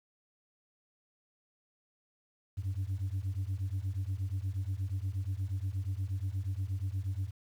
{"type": "beating tone pair", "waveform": "sine", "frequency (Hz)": [91.8, 100.2], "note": ["F#2", "G2"], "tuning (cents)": [-13, 38], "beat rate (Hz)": 8.4, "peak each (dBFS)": [-33, -33], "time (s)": [2.57, 7.31], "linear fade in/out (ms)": 20, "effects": ["tanh soft clip ceiling -29 dBFS", "10-bit"]}